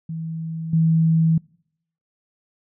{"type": "tone with level steps", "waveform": "sine", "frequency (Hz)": 162.2, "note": "E3", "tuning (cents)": -28, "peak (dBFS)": [-26, -14], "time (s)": [0.09, 1.38], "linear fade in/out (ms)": 5, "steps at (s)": 0.73, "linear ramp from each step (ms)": 5, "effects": ["noise-tail reverb RT60 0.7 s tail -26 dB re dry"]}